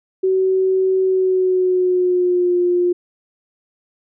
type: tone with pitch glide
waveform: sine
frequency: 377.6 to 354.4 Hz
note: F#4 to F4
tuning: +35 to +25 cents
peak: -13 dBFS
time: 0.23-2.93 s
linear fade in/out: 10 ms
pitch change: -110 cents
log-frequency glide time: 1.02-2.57 s
effects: none